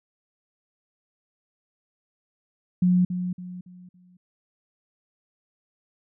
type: tone with echo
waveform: sine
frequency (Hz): 180.3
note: F#3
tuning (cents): -45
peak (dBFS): -16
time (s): 2.82-3.05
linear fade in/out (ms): 5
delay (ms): 280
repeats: 4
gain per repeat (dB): -9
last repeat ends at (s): 4.17
effects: none